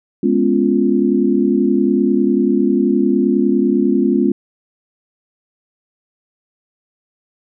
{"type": "chord", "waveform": "sine", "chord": "C# dominant seventh", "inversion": "second", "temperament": "equal", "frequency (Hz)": [207.7, 246.9, 277.2, 349.2], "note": ["G#3", "B3", "C#4", "E#4"], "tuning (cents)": [0, 0, 0, 0], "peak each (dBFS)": -17, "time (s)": [0.23, 4.32], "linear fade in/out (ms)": 5, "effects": []}